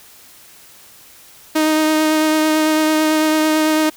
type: tone with vibrato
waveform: sawtooth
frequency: 311.1 Hz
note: D#4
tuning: in tune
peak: -9 dBFS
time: 1.55-3.9 s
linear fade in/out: 10 ms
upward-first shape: triangle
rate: 9 Hz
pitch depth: 16 cents each way
effects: white hiss -44 dBFS RMS until 3.96 s